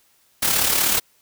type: noise with amplitude modulation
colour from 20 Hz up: white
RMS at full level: -17 dBFS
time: 0.42-1 s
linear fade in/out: 10 ms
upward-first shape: sine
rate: 36.2 Hz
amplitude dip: 50%
effects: white hiss -60 dBFS RMS until 1.21 s